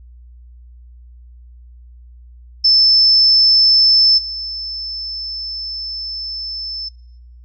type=tone with level steps; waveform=sine; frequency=5274 Hz; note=E8; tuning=in tune; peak=-8 / -23 dBFS; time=2.64-6.89 s; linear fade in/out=10 ms; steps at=4.17 s; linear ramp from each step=20 ms; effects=noise-tail reverb RT60 0.9 s tail -25 dB re dry + added 60 Hz sine -38 dBFS peak until 7.44 s